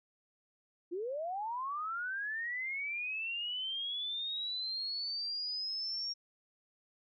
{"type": "linear sweep", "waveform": "sine", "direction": "up", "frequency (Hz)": [327.8, 5588], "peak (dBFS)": -35, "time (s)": [0.91, 6.14], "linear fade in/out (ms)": 20, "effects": []}